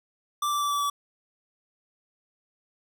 square tone with pitch steps, 1174.7 / 1167.9 / 1161.2 / 1154.5 / 1147.9 Hz, D6 / D6 / D6 / D6 / D6, 0 / -10 / -20 / -30 / -40 cents, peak -25 dBFS, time 0.42-0.9 s, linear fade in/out 5 ms, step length 96 ms, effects none

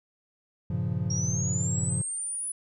triangle chord, G half-diminished seventh, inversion none, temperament equal, 98 / 116.54 / 138.59 / 174.61 Hz, G2 / Bb2 / Db3 / F3, 0 / 0 / 0 / 0 cents, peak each -30 dBFS, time 0.7-2.02 s, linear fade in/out 5 ms
sine linear sweep, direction up, 5588 to 10000 Hz, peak -30 dBFS, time 1.1-2.52 s, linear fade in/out 5 ms
effects none

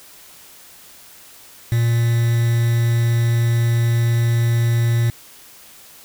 triangle tone with quantisation, 117 Hz, A#2, 7 cents sharp, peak -12 dBFS, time 1.72-5.1 s, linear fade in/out 0 ms, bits 5, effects white hiss -44 dBFS RMS until 6.04 s

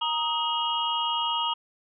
sine tone cluster, 935 / 1252 / 2875 / 3225 Hz, A#5 / D#6 / F7 / G7, +5 / +10 / +50 / +48 cents, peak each -28 / -32 / -29 / -32 dBFS, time 0.01-1.54 s, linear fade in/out 10 ms, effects none

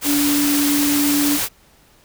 sine tone in noise, 288.7 Hz, D4, 30 cents flat, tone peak -16 dBFS, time 0.04-1.39 s, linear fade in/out 50 ms, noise white, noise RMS -21 dBFS, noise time 0.01-1.49 s, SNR +2 dB, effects pink hiss -53 dBFS RMS until 2.04 s

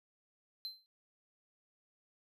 triangle tone with exponential decay, 4100 Hz, C8, 36 cents flat, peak -35 dBFS, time 0.65-0.86 s, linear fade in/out 0 ms, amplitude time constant 45 ms, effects none

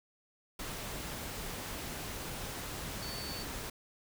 sine tone in noise, 4495 Hz, C#8, 23 cents sharp, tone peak -43 dBFS, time 3.02-3.43 s, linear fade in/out 5 ms, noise pink, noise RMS -41 dBFS, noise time 0.59-3.7 s, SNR -5 dB, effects none

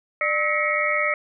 sine tone cluster, 597 / 1288 / 1920 / 2150 / 2248 Hz, D5 / E6 / B6 / C7 / C#7, +28 / -41 / -49 / +47 / +24 cents, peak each -26 dBFS, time 0.21-1.14 s, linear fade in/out 2 ms, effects none

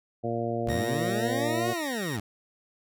harmonic tone, 116.54 Hz, A#2, in tune, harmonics 1 / 2 / 3 / 4 / 5 / 6, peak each -34 / -34 / -34 / -34 / -34 / -34 dBFS, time 0.23-1.74 s, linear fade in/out 20 ms
20% pulse linear two-way sweep, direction up then down, 59.2 to 370.9 to 93.6 Hz, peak -25 dBFS, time 0.67-2.2 s, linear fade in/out 5 ms, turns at 1.71 s
sawtooth tone, 1864.7 Hz, A#6, in tune, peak -32 dBFS, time 0.69-2.17 s, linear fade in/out 10 ms
effects none

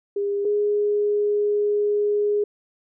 sine tone pair in turn, 403.8 / 414.2 Hz, G#4 / G#4, -49 / -5 cents, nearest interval unison, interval 44 cents, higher second, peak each -21 / -18 dBFS, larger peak second, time 0.16-0.45 / 0.45-2.44 s, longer second, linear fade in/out 5 ms, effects none

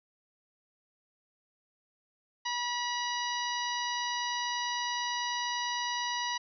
harmonic tone, 969 Hz, B5, 33 cents flat, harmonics 1 / 2 / 3 / 4 / 5 / 6, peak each -34 / -37 / -39 / -40 / -41 / -42 dBFS, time 2.45-6.38 s, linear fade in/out 10 ms, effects none

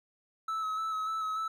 triangle tone with vibrato, 1297 Hz, E6, 28 cents flat, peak -29 dBFS, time 0.48-1.48 s, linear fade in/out 5 ms, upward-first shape square, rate 3.4 Hz, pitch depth 21 cents each way, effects none

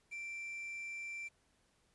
triangle tone with quantisation, 2349 Hz, D7, in tune, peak -40 dBFS, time 0.11-1.29 s, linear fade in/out 20 ms, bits 10, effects pink hiss -74 dBFS RMS until 1.94 s + resampled to 24000 Hz

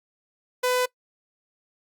sawtooth tone, 501 Hz, B4, 25 cents sharp, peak -17 dBFS, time 0.63-0.86 s, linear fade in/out 10 ms, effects noise-tail reverb RT60 0.1 s tail -21 dB re dry + Opus 48 kbps

